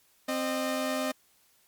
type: tone pair together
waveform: sawtooth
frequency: 261.6 / 612 Hz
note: C4 / D#5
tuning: 0 / -29 cents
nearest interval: octave + minor third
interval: 1471 cents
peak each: -27 dBFS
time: 0.28-1.12 s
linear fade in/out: 10 ms
effects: white hiss -65 dBFS RMS until 1.67 s + MP3 96 kbps